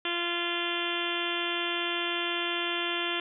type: harmonic tone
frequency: 345.4 Hz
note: F4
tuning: 19 cents flat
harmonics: 1 / 2 / 3 / 4 / 5 / 6 / 7 / 8 / 9 / 10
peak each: -35 / -40 / -39 / -38 / -38 / -40 / -39 / -36 / -35 / -37 dBFS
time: 0.05-3.2 s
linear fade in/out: 2 ms
effects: none